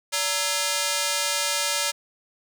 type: ring-modulated tone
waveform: 5% pulse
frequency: 750 Hz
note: F#5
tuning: 23 cents sharp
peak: -8 dBFS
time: 0.12-1.92 s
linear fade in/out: 20 ms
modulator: 176 Hz
effects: none